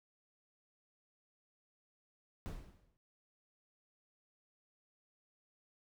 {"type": "noise with exponential decay", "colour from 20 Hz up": "brown", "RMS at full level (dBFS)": -40, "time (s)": [2.46, 2.97], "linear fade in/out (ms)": 0, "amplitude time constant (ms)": 110, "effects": []}